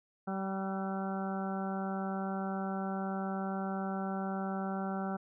harmonic tone with a mistuned harmonic, 192.8 Hz, G3, 28 cents flat, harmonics 1 / 2 / 3 / 4 / 5 / 6 / 7 / 8, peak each -35 / -43 / -44 / -40 / -50 / -51 / -44 / -51 dBFS, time 0.27-5.17 s, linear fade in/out 10 ms, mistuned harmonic 8, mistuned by -34 cents, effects none

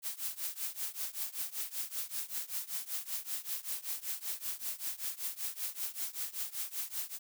blue noise with tremolo, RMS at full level -35 dBFS, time 0.02-7.19 s, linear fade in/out 50 ms, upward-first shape triangle, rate 5.2 Hz, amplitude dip 95%, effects none

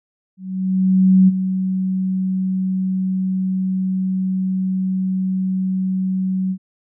sine tone with ADSR envelope, 187.8 Hz, F#3, 26 cents sharp, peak -7 dBFS, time 0.37-6.58 s, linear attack 910 ms, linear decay 26 ms, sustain -10 dB, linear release 71 ms, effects none

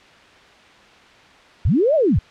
sine linear two-way sweep, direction up then down, 51.91 to 659.3 to 51.91 Hz, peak -13 dBFS, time 1.65-2.19 s, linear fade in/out 5 ms, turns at 1.95 s, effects white hiss -47 dBFS RMS until 2.3 s + low-pass 3000 Hz 12 dB/octave

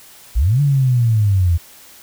sine linear two-way sweep, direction up then down, 46.38 to 146.4 to 81.3 Hz, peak -11 dBFS, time 0.35-1.58 s, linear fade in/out 20 ms, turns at 0.61 s, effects white hiss -43 dBFS RMS until 2.02 s

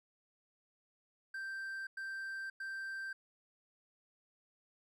triangle tone bursts, 1568 Hz, G6, in tune, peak -38 dBFS, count 3, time 1.34-3.13 s, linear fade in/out 5 ms, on 530 ms, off 100 ms, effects none

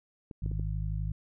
clicks, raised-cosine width 3 ms, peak -29 dBFS, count 4, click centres 0.312 / 0.461 / 0.515 / 0.596 s
harmonic tone, 51.91 Hz, G#1, in tune, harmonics 1 / 2 / 3, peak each -32 / -35 / -37 dBFS, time 0.42-1.12 s, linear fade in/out 5 ms
effects none

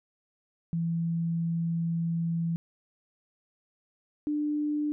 sine tone pair in turn, 167 / 297.6 Hz, E3 / D4, +23 / +23 cents, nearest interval minor seventh, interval 1000 cents, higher second, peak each -26 dBFS, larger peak neither, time 0.73-2.56 / 4.27-4.92 s, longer first, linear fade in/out 0 ms, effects none

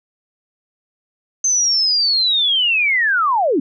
sine linear sweep, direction down, 6272 to 241.1 Hz, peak -13 dBFS, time 1.44-3.6 s, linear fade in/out 5 ms, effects none

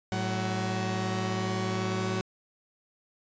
sawtooth tone cluster, 109.2 / 187 / 374.1 Hz, A2 / F#3 / F#4, -13 / +19 / +19 cents, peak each -28 dBFS, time 0.12-2.21 s, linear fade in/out 0 ms, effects resampled to 16000 Hz

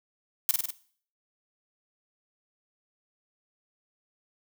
blue noise with echo, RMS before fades -22 dBFS, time 0.49-0.51 s, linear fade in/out 0 ms, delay 49 ms, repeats 4, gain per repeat -3 dB, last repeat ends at 0.706 s, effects noise-tail reverb RT60 0.5 s tail -17 dB re dry

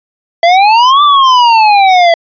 square exponential two-way sweep, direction up then down, 664 to 1187 to 664 Hz, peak -4 dBFS, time 0.43-2.14 s, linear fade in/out 2 ms, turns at 1.03 s, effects resampled to 11025 Hz

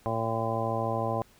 harmonic tone, 113.4 Hz, A#2, 47 cents flat, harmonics 1 / 2 / 3 / 4 / 5 / 6 / 7 / 9, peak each -33 / -37 / -38 / -37 / -33 / -35 / -34 / -35 dBFS, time 0.06-1.22 s, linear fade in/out 0 ms, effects pink hiss -60 dBFS RMS until 1.39 s

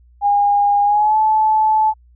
sine tone with pitch glide, 814 to 867.4 Hz, G#5 to A5, -35 to -25 cents, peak -11 dBFS, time 0.21-1.94 s, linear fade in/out 50 ms, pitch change +110 cents, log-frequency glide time 0.84-1.17 s, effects added 60 Hz sine -46 dBFS peak until 2.15 s

